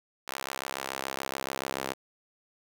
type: tone with high-pass filter sweep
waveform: sawtooth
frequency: 67 Hz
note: C2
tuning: 42 cents sharp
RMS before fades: -36 dBFS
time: 0.27-1.94 s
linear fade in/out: 20 ms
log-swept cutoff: 890 to 420 Hz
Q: 0.73
effects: 9-bit